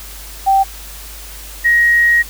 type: tone pair in turn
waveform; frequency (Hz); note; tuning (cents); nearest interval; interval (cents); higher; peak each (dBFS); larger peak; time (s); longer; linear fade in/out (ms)
sine; 779 / 1887.3; G5 / A#6; -11 / +21; octave + minor third; 1532; second; -8; neither; 0.46-0.64 / 1.64-2.23; second; 20
effects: added 50 Hz sine -33 dBFS peak until 2.29 s + white hiss -34 dBFS RMS until 2.29 s